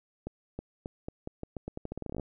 accelerating click train, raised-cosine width 2 ms, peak -23 dBFS, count 20, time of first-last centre 0.27-2.197 s, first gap 320 ms, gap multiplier 0.84, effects none

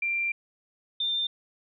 sine tone pair in turn, 2369 / 3595 Hz, D7 / A7, +14 / +36 cents, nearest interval perfect fifth, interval 722 cents, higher second, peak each -25 dBFS, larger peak neither, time 0.02-0.32 / 1-1.27 s, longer first, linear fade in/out 5 ms, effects none

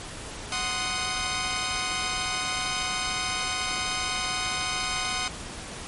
10% pulse chord, C diminished, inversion second, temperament equal, 740 / 1046.5 / 1244.5 Hz, Gb5 / C6 / Eb6, 0 / 0 / 0 cents, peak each -23 dBFS, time 0.52-5.28 s, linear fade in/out 2 ms, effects pink hiss -38 dBFS RMS until 5.87 s + MP3 48 kbps

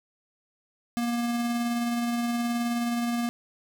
square tone with tremolo, 237.2 Hz, A#3, 30 cents sharp, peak -25 dBFS, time 0.97-3.29 s, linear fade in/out 0 ms, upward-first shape sine, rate 19 Hz, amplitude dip 25%, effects none

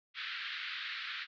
pink band-pass noise, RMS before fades -41 dBFS, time 0.14-1.27 s, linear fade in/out 50 ms, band 1400 to 4200 Hz, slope 48 dB/octave, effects none

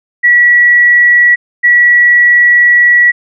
sine tone pair in turn, 1936 / 1936 Hz, B6 / B6, -35 / -35 cents, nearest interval unison, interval 0 cents, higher neither, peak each -3 dBFS, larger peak neither, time 0.23-1.36 / 1.63-3.12 s, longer second, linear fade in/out 20 ms, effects none

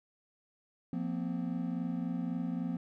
triangle chord, F suspended fourth, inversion none, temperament equal with one note detuned, 174.61 / 233.1 / 256.8 Hz, F3 / Bb3 / C4, 0 / 0 / -32 cents, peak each -34 / -36 / -35 dBFS, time 0.93-2.77 s, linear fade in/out 2 ms, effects none

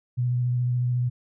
sine tone with vibrato, 123.4 Hz, B2, 1 cent flat, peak -21 dBFS, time 0.17-1.1 s, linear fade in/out 20 ms, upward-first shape triangle, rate 14 Hz, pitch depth 21 cents each way, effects none

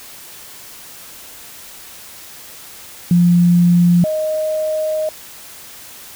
sine tone pair in turn, 174.61 / 622.2 Hz, F3 / D#5, 0 / 0 cents, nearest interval octave + minor seventh, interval 2200 cents, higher second, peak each -8 / -16 dBFS, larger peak first, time 3.11-4.04 / 4.04-5.09 s, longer second, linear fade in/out 2 ms, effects white hiss -37 dBFS RMS until 6.15 s

